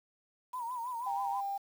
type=tone with vibrato; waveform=sine; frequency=966 Hz; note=B5; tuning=39 cents flat; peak=-35 dBFS; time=0.53-1.41 s; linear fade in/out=10 ms; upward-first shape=sine; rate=6.2 Hz; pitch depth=94 cents each way
type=tone; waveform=sine; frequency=795 Hz; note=G5; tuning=24 cents sharp; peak=-33 dBFS; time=1.06-1.58 s; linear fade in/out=10 ms
effects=9-bit